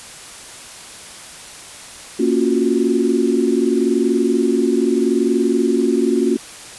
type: chord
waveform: sine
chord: Gb major seventh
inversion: first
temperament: equal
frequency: 233.1 / 277.2 / 349.2 / 370 Hz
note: Bb3 / Db4 / F4 / Gb4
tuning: 0 / 0 / 0 / 0 cents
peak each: -19 dBFS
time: 2.19-6.37 s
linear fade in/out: 10 ms
effects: white hiss -36 dBFS RMS until 6.78 s + resampled to 24000 Hz